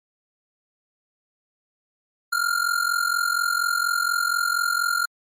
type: ring-modulated tone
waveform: square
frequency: 1400 Hz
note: F6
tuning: 4 cents sharp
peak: -18 dBFS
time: 2.32-5.06 s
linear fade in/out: 10 ms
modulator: 22.1 Hz
effects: MP3 64 kbps